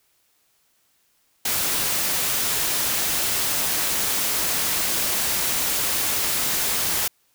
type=noise; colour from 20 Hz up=white; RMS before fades=-23 dBFS; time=1.45-7.08 s; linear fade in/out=5 ms; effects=white hiss -65 dBFS RMS until 7.34 s

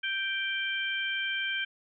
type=harmonic tone; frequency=784 Hz; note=G5; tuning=in tune; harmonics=2 / 3 / 4; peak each=-32 / -34 / -34 dBFS; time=0.03-1.65 s; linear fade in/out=10 ms; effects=none

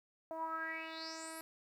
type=tone with low-pass filter sweep; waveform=10% pulse; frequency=322.6 Hz; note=E4; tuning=37 cents flat; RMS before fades=-43 dBFS; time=0.31-1.41 s; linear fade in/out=0 ms; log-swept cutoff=720 to 12000 Hz; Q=7.8; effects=12-bit

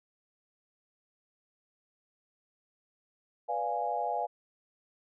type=chord; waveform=sine; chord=B diminished seventh; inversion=none; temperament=equal; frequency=493.9 / 587.3 / 698.5 / 830.6 Hz; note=B4 / D5 / F5 / Ab5; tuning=0 / 0 / 0 / 0 cents; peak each=-38 / -38 / -33 / -33 dBFS; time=3.48-4.27 s; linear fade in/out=20 ms; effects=none

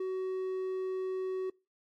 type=tone; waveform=triangle; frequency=375.1 Hz; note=F#4; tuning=24 cents sharp; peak=-30 dBFS; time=0-1.5 s; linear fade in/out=5 ms; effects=noise-tail reverb RT60 0.3 s tail -25 dB re dry + AAC 64 kbps

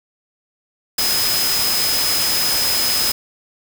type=tone in noise; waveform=sine; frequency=5070 Hz; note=D#8; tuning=32 cents sharp; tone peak=-19 dBFS; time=0.98-3.12 s; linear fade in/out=5 ms; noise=white; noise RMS=-20 dBFS; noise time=0.98-3.12 s; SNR=-2 dB; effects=none

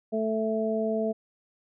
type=harmonic tone; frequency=220 Hz; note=A3; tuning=in tune; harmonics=1 / 2 / 3; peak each=-29 / -29 / -29 dBFS; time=0.12-1.13 s; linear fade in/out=20 ms; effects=none

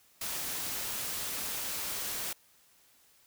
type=noise; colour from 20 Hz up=white; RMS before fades=-36 dBFS; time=0.21-2.33 s; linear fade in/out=5 ms; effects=white hiss -64 dBFS RMS until 3.26 s

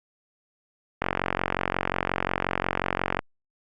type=click train; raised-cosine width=0.5 ms; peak=-8 dBFS; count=100; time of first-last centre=1.02-3.191 s; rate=45.6 Hz; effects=Opus 48 kbps

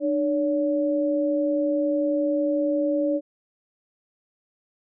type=tone pair together; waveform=sine; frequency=300.9 / 568 Hz; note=D4 / C#5; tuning=+42 / +42 cents; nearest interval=major seventh; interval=1100 cents; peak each=-23 dBFS; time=0-3.21 s; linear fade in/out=50 ms; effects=none

